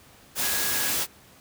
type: tone in noise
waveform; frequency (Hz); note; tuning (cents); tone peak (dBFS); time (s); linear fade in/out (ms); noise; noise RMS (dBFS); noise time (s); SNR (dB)
sine; 1661.2; G#6; 0; -34; 0.4-0.93; 50; white; -26; 0.35-1.07; -11
effects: pink hiss -53 dBFS RMS until 1.4 s + high-pass 60 Hz 12 dB/octave